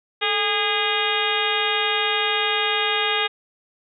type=harmonic tone with a mistuned harmonic; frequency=410.3 Hz; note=G#4; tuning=21 cents flat; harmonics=1 / 2 / 3 / 4 / 5 / 6 / 7 / 8 / 9; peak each=-28 / -28 / -28 / -28 / -28 / -28 / -28 / -28 / -28 dBFS; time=0.21-3.28 s; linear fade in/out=20 ms; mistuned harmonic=1; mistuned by=+100 cents; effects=none